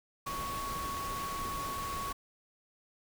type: tone in noise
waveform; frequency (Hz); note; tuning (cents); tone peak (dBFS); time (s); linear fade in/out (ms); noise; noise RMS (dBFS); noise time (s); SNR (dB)
sine; 1113; C#6; +7; -36; 0.26-2.13; 10; pink; -41; 0.26-2.13; +2
effects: none